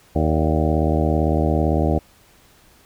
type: harmonic tone with a mistuned harmonic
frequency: 77.78 Hz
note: D#2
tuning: in tune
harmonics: 1 / 2 / 3 / 4 / 5 / 6 / 7 / 8 / 9 / 10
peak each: -20 / -23 / -25 / -24 / -27 / -28 / -27 / -32 / -28 / -31 dBFS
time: 0.15-1.99 s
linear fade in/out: 10 ms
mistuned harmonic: 7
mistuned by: +76 cents
effects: pink hiss -53 dBFS RMS until 2.85 s